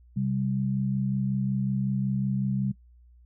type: tone pair together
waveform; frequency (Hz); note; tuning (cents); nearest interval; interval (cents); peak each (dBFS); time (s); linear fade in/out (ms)
sine; 131.3 / 196.73; C3 / G3; +6 / +6; perfect fifth; 700; -27; 0.16-2.72; 10
effects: noise-tail reverb RT60 0.1 s tail -19 dB re dry + added 60 Hz sine -52 dBFS peak until 3.25 s